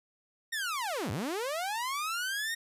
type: linear two-way sweep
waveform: sawtooth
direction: down then up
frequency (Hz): 1875 to 85.6 to 1875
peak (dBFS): -28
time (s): 0.52-2.55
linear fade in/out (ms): 10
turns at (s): 1.11
effects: resampled to 32000 Hz + 11-bit